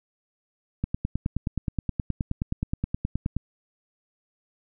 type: click train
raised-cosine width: 5 ms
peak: -13 dBFS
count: 25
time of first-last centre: 0.84-3.366 s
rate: 9.5 Hz
effects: none